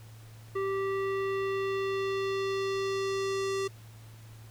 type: tone with low-pass filter sweep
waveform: square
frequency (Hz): 389.7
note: G4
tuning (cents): -10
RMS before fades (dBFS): -31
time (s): 0.55-3.68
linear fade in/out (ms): 10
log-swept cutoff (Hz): 1700 to 7500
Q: 1.2
effects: added 111 Hz sine -47 dBFS peak until 4.5 s + pink hiss -57 dBFS RMS until 4.5 s